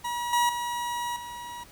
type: tone with level steps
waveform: 40% pulse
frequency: 960 Hz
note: B5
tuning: 49 cents flat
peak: -28 / -20 / -28 / -36 dBFS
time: 0.04-1.64 s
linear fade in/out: 10 ms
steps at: 0.33 / 0.49 / 1.16 s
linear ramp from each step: 2 ms
effects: pink hiss -52 dBFS RMS until 1.71 s